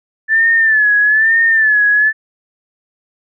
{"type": "tone with vibrato", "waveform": "sine", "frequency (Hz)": 1749, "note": "A6", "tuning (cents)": -11, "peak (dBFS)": -8, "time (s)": [0.28, 2.13], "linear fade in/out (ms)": 50, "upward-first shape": "sine", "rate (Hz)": 1.1, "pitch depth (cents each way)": 80, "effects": []}